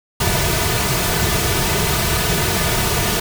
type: noise with comb filter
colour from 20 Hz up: pink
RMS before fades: -18 dBFS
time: 0.2-3.2 s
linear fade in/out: 5 ms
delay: 3.7 ms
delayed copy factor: -0.7
effects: none